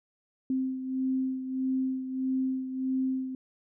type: beating tone pair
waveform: sine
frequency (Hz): 261.1 / 262.7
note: C4 / C4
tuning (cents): -3 / +7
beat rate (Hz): 1.6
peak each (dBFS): -28 / -35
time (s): 0.5-3.35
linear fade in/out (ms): 2
effects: none